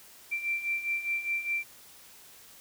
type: beating tone pair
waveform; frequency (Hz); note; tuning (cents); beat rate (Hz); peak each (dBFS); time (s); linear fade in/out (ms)
sine; 2349 / 2353.9; D7 / D7; 0 / +3; 4.9; -35 / -30; 0.31-1.64; 20
effects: white hiss -53 dBFS RMS until 2.6 s